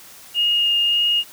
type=tone with vibrato; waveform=sine; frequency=2846 Hz; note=F7; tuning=32 cents sharp; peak=-15 dBFS; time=0.34-1.24 s; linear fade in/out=50 ms; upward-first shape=sine; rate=1.7 Hz; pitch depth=9 cents each way; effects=white hiss -43 dBFS RMS until 1.32 s + high-pass 60 Hz 12 dB/octave